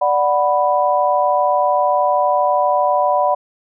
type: chord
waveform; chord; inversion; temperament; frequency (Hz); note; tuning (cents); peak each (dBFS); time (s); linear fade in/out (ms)
sine; B minor; first; equal; 587.3 / 740 / 987.8; D5 / F#5 / B5; 0 / 0 / 0; -17; 0.01-3.35; 10
effects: none